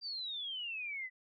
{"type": "exponential sweep", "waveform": "sine", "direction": "down", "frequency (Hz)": [4750, 1975.5], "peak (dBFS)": -38, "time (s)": [0.01, 1.1], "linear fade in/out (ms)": 50, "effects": []}